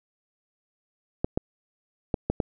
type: clicks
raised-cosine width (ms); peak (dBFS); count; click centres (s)
2; -10; 5; 1.245 / 1.375 / 2.142 / 2.3 / 2.402
effects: none